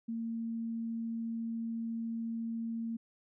sine tone, 228.5 Hz, A#3, 34 cents flat, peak -34 dBFS, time 0.08-2.97 s, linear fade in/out 10 ms, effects none

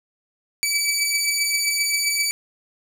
15% pulse beating tone pair, 2297 / 2304.6 Hz, D7 / D7, -39 / -33 cents, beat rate 7.6 Hz, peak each -14 / -19 dBFS, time 0.63-2.31 s, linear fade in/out 0 ms, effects none

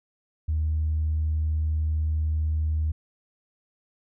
sine tone, 77.78 Hz, D#2, in tune, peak -21 dBFS, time 0.48-2.92 s, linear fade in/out 10 ms, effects tanh soft clip ceiling -18 dBFS

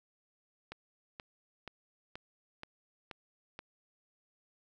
click train, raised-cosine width 0.3 ms, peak -27 dBFS, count 7, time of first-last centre 0.72-3.591 s, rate 2.09 Hz, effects none

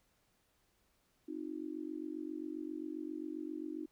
sine tone with amplitude modulation, 311.1 Hz, D#4, in tune, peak -35 dBFS, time 1.28-3.86 s, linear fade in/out 10 ms, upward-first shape sine, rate 47.5 Hz, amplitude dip 100%, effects pink hiss -75 dBFS RMS until 3.91 s

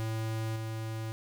square tone with level steps, 111.2 Hz, A2, 19 cents sharp, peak -32 / -35 dBFS, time 0-1.12 s, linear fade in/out 0 ms, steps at 0.56 s, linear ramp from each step 2 ms, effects none

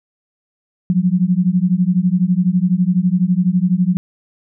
sine beating tone pair, 175 / 187 Hz, F3 / F#3, +4 / +19 cents, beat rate 12 Hz, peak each -15 dBFS, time 0.9-3.97 s, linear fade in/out 0 ms, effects none

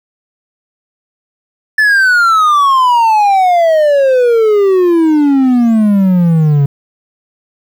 triangle exponential sweep, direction down, 1758 to 138.59 Hz, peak -4 dBFS, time 1.78-6.66 s, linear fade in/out 5 ms, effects 7-bit

